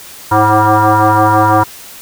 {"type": "tone with frequency modulation", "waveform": "sine", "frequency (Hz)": 110, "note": "A2", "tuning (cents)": 0, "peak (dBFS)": -6, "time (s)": [0.31, 1.64], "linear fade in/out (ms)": 10, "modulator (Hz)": 214, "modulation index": 5.5, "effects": ["white hiss -33 dBFS RMS until 2.01 s"]}